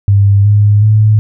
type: tone with pitch steps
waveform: sine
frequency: 100 / 103.59 / 107.3 Hz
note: G2 / G#2 / A2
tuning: +35 / -4 / -43 cents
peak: -4 dBFS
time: 0.08-1.19 s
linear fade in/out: 0 ms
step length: 370 ms
effects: none